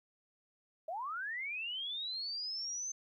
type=linear sweep; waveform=sine; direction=up; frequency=610 to 6280 Hz; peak=-37 dBFS; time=0.88-2.92 s; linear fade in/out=5 ms; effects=13-bit